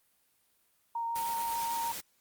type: tone with vibrato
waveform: sine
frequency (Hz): 927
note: A#5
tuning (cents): -10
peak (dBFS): -31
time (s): 0.95-1.92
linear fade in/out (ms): 5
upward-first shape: sine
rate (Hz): 6.8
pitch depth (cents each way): 9
type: noise with tremolo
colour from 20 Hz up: white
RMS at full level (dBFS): -39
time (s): 1.15-2.01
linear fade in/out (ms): 10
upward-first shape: sine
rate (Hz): 8.9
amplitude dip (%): 25
effects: white hiss -71 dBFS RMS until 2.2 s + Opus 32 kbps